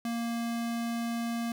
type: tone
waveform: square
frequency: 233.1 Hz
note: A#3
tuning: in tune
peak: -31 dBFS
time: 0.05-1.52 s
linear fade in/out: 2 ms
effects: none